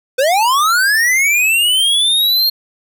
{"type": "linear sweep", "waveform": "square", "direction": "up", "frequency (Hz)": [490.7, 4263], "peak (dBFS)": -11, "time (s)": [0.18, 2.5], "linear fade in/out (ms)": 10, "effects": []}